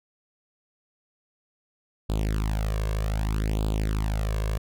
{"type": "tone with flanger", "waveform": "sawtooth", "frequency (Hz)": 53, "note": "G#1", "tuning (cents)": 36, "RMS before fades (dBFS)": -26, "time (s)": [2.09, 4.58], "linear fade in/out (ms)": 10, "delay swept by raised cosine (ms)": [0.25, 1.85], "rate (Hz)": 0.64, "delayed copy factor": 0.85, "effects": []}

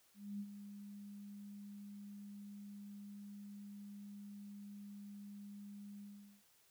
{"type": "tone with ADSR envelope", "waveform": "sine", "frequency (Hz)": 203, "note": "G#3", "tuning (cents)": -39, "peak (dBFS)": -40, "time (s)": [0.14, 6.43], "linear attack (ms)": 260, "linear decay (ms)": 57, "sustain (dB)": -9, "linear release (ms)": 410, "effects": ["white hiss -71 dBFS RMS until 6.7 s"]}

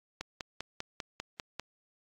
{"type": "click train", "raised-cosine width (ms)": 0.2, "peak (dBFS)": -19, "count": 8, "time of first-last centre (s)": [0.21, 1.596], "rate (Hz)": 5.05, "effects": ["AAC 48 kbps"]}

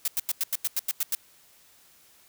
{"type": "noise bursts", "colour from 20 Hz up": "blue", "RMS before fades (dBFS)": -26, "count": 10, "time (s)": [0.05, 1.15], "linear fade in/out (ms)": 2, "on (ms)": 29, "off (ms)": 90, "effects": ["white hiss -58 dBFS RMS until 2.28 s"]}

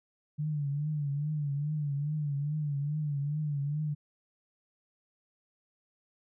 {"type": "tone with vibrato", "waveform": "sine", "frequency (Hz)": 146.83, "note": "D3", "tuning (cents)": 0, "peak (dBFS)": -29, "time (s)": [0.38, 3.95], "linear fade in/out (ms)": 20, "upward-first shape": "triangle", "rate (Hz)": 2.4, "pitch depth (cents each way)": 95, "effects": []}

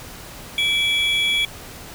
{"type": "tone pair together", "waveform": "triangle", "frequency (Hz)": [2322, 3355], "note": ["D7", "G#7"], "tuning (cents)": [-20, 17], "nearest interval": "tritone", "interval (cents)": 637, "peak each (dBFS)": [-19, -18], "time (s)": [0.58, 1.45], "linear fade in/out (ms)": 2, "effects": ["pink hiss -38 dBFS RMS until 1.94 s"]}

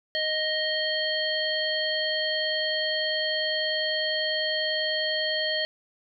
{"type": "harmonic tone with a mistuned harmonic", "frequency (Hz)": 622.3, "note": "D#5", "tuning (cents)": 0, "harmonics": [1, 3, 5, 7], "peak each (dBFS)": [-30, -30, -30, -30], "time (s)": [0.15, 5.65], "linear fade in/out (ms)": 0, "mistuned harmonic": 5, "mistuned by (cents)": 32, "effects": []}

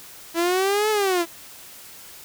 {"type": "linear two-way sweep", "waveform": "sawtooth", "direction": "up then down", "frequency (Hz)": [329.6, 435, 329.6], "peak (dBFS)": -15, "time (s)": [0.34, 1.26], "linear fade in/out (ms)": 50, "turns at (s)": 0.9, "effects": ["white hiss -43 dBFS RMS until 2.24 s"]}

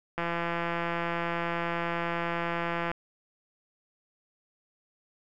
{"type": "click train", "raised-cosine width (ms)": 0.5, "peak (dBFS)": -16, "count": 466, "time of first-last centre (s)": [0.18, 2.915], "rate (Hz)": 170, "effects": []}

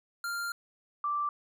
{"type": "tone pair in turn", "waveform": ["square", "sine"], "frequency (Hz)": [1394, 1172.2], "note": ["F6", "D6"], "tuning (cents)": [-4, -4], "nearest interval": "minor third", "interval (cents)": 300, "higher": "first", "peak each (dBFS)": [-33, -28], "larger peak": "second", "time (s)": [[0.24, 0.52], [1.04, 1.29]], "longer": "first", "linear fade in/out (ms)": 2, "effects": []}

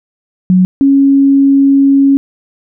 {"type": "tone pair in turn", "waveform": "sine", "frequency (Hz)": [184, 275.7], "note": ["F#3", "C#4"], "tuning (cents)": [-9, -9], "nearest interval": "perfect fifth", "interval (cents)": 700, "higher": "second", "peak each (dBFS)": -4, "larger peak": "neither", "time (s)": [[0.5, 0.65], [0.81, 2.17]], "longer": "second", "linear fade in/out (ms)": 0, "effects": []}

